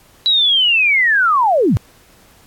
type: linear sweep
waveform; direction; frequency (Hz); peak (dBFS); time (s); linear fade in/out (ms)
sine; down; 3951 to 75.8; -10; 0.26-1.77; 0
effects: pink hiss -49 dBFS RMS until 2.46 s + AAC 64 kbps